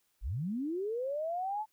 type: linear sweep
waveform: sine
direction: up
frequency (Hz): 33.86 to 880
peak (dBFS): -32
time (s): 0.21-1.66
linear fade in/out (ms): 50
effects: white hiss -75 dBFS RMS until 1.72 s